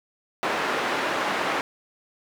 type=band-pass noise; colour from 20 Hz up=white; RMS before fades=-26 dBFS; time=0.43-1.61 s; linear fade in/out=0 ms; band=270 to 1600 Hz; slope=12 dB/octave; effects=none